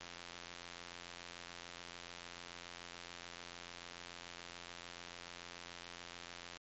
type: click train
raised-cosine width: 0.2 ms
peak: -30 dBFS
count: 571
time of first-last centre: 0.01-6.569 s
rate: 86.9 Hz
effects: MP3 32 kbps